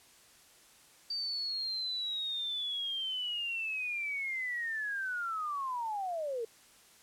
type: linear sweep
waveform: sine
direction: down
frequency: 4642 to 439.7 Hz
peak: -33 dBFS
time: 1.1-6.45 s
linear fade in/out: 5 ms
effects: white hiss -60 dBFS RMS until 7.02 s + low-pass 11000 Hz 12 dB/octave